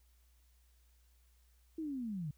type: linear sweep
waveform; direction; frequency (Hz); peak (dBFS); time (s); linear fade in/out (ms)
sine; down; 329.6 to 138.59; -37; 1.78-2.31; 5
effects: added 60 Hz sine -65 dBFS peak until 2.37 s + white hiss -75 dBFS RMS until 2.37 s